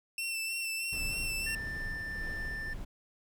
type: tone with vibrato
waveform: sawtooth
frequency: 2686 Hz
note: E7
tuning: 32 cents sharp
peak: -30 dBFS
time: 0.18-1.55 s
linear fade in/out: 2 ms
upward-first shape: sine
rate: 3.2 Hz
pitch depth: 26 cents each way
type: noise with tremolo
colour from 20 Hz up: brown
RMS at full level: -39 dBFS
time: 0.92-2.85 s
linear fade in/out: 10 ms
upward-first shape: sine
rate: 1.6 Hz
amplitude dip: 30%
type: tone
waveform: triangle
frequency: 1780 Hz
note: A6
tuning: 20 cents sharp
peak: -35 dBFS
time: 1.46-2.74 s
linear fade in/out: 10 ms
effects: none